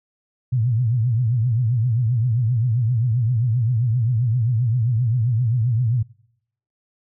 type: tone with vibrato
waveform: sine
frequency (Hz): 118.1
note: A#2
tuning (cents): +23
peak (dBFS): -16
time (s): 0.52-6.03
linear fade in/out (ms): 10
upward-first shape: triangle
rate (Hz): 7.6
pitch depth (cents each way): 190
effects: noise-tail reverb RT60 0.8 s tail -26 dB re dry